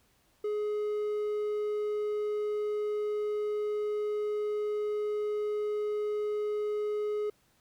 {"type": "tone", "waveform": "triangle", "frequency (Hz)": 420, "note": "G#4", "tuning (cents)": 19, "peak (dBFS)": -27, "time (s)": [0.44, 7.3], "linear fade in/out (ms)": 5, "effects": ["pink hiss -68 dBFS RMS until 7.6 s"]}